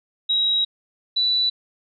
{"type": "tone pair in turn", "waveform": "sine", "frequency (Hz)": [3836, 3962], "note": ["A#7", "B7"], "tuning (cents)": [49, 5], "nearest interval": "minor second", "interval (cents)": 56, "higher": "second", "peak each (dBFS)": -17, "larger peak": "neither", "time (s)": [[0.29, 0.65], [1.16, 1.5]], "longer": "first", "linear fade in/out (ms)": 10, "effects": []}